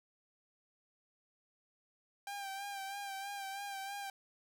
sawtooth tone with vibrato, 792 Hz, G5, 18 cents sharp, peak -37 dBFS, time 2.27-4.1 s, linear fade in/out 2 ms, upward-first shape sine, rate 3.1 Hz, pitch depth 38 cents each way, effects none

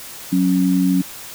sine tone pair together, 184 / 275.7 Hz, F#3 / C#4, -9 / -9 cents, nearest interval perfect fifth, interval 700 cents, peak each -16 dBFS, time 0.32-1.02 s, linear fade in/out 10 ms, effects white hiss -35 dBFS RMS until 1.34 s

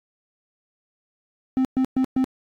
triangle tone bursts, 260.7 Hz, C4, 6 cents flat, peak -15 dBFS, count 4, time 1.57-2.242 s, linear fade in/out 0 ms, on 78 ms, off 120 ms, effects AAC 48 kbps

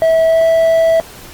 triangle tone with pitch glide, 650 to 655.3 Hz, E5 to E5, -24 to -10 cents, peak -6 dBFS, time 0.02-1 s, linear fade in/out 0 ms, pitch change +14 cents, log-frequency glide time 0.26-0.43 s, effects pink hiss -35 dBFS RMS until 1.33 s + Opus 24 kbps

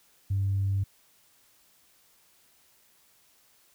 sine tone, 98 Hz, G2, in tune, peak -23 dBFS, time 0.3-0.84 s, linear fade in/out 10 ms, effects tanh soft clip ceiling -20 dBFS + white hiss -63 dBFS RMS until 3.74 s

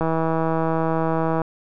click train, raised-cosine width 1 ms, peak -9 dBFS, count 229, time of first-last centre 0.01-1.417 s, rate 162 Hz, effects none

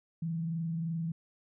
sine tone with frequency modulation, 164.81 Hz, E3, in tune, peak -31 dBFS, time 0.22-1.12 s, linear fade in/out 5 ms, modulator 23 Hz, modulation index 0.27, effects none

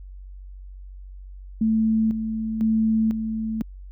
sine tone with tremolo, 220.9 Hz, A3, 7 cents sharp, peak -17 dBFS, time 1.61-3.62 s, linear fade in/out 5 ms, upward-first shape square, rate 1 Hz, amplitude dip 55%, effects added 47 Hz sine -37 dBFS peak until 3.91 s

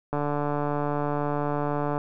click train, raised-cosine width 1 ms, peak -14 dBFS, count 271, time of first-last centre 0.13-1.979 s, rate 146 Hz, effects none

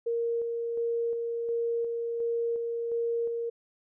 sine tone with tremolo, 466.2 Hz, A#4, in tune, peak -26 dBFS, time 0.06-3.5 s, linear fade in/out 10 ms, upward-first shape square, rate 1.4 Hz, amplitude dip 30%, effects none

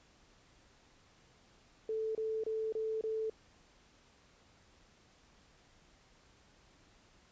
sine tone bursts, 440 Hz, A4, in tune, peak -33 dBFS, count 5, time 1.89-3.298 s, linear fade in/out 2 ms, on 260 ms, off 27 ms, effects pink hiss -65 dBFS RMS until 7.31 s + resampled to 16000 Hz

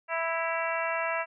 harmonic tone with a mistuned harmonic, 329.6 Hz, E4, in tune, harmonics 2 / 3 / 4 / 5 / 6 / 7 / 8, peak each -32 / -34 / -35 / -36 / -37 / -37 / -38 dBFS, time 0.08-1.26 s, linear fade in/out 50 ms, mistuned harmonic 8, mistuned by +55 cents, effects none

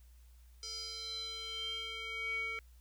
square tone with band-pass filter sweep, 450 Hz, A4, 39 cents sharp, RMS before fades -41 dBFS, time 0.63-2.59 s, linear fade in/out 0 ms, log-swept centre 5300 to 2000 Hz, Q 7.3, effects added 60 Hz sine -56 dBFS peak until 2.8 s + white hiss -71 dBFS RMS until 2.8 s

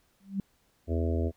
sine tone with exponential growth, 195.7 Hz, G3, 3 cents flat, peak -24 dBFS, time 0.2-0.4 s, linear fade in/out 2 ms, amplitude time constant 43 ms
harmonic tone, 82.41 Hz, E2, in tune, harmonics 1 / 3 / 4 / 5 / 6 / 7 / 8, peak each -27 / -34 / -36 / -36 / -40 / -41 / -40 dBFS, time 0.87-1.32 s, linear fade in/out 50 ms
effects pink hiss -69 dBFS RMS until 1.36 s

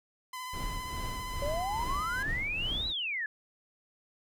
sawtooth tone with vibrato, 1013 Hz, B5, 44 cents sharp, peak -34 dBFS, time 0.33-2.23 s, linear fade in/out 5 ms, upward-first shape sine, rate 15 Hz, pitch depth 22 cents each way
brown noise with tremolo, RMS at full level -35 dBFS, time 0.53-2.93 s, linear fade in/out 10 ms, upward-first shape triangle, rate 2.4 Hz, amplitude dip 65%
sine exponential two-way sweep, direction up then down, 554.4 to 4000 to 1679 Hz, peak -31 dBFS, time 1.42-3.26 s, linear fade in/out 2 ms, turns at 2.88 s
effects none

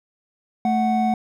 triangle tone pair together, 220 / 740 Hz, A3 / F#5, 0 / 0 cents, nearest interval octave + major sixth, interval 2100 cents, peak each -18 dBFS, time 0.65-1.14 s, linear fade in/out 2 ms, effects none

